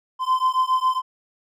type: beating tone pair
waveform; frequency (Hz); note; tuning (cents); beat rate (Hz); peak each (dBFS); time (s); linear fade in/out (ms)
triangle; 1027 / 1034.3; C6 / C6; -33 / -20; 7.3; -19; 0.19-1.02; 50
effects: none